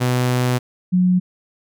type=tone pair in turn; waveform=sawtooth / sine; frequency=125 / 181.79 Hz; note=B2 / F#3; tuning=+21 / -30 cents; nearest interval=tritone; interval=649 cents; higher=second; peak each=-12 dBFS; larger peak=neither; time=0-0.59 / 0.92-1.2 s; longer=first; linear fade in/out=20 ms; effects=none